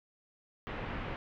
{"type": "low-pass noise", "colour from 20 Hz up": "pink", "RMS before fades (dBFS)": -39, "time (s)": [0.67, 1.16], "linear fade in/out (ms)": 0, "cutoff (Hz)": 2700, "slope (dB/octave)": 24, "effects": []}